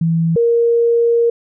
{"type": "tone pair in turn", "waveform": "sine", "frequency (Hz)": [164.81, 467.9], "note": ["E3", "A#4"], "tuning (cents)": [0, 6], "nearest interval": "octave + tritone", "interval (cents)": 1806, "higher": "second", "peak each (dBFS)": [-12, -10], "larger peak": "second", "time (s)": [[0.01, 0.36], [0.36, 1.3]], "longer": "second", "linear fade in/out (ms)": 5, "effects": []}